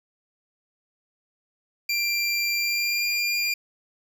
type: tone with pitch glide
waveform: 25% pulse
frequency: 2370 to 2399 Hz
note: D7 to D7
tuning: +15 to +36 cents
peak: -19 dBFS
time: 1.89-3.54 s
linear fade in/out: 5 ms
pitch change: +21 cents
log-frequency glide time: 2.56-3.07 s
effects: none